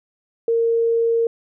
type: tone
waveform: sine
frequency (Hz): 460.8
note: A#4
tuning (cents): -20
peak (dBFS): -15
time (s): 0.48-1.27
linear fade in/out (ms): 2
effects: none